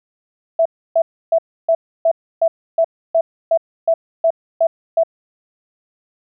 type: tone bursts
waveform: sine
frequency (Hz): 659.3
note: E5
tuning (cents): 0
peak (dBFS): -10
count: 13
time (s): 0.59-5.035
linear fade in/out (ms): 5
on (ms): 65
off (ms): 300
effects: none